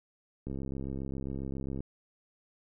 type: click train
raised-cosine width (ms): 3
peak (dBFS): -25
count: 91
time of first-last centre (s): 0.47-1.805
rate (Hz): 67.4
effects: none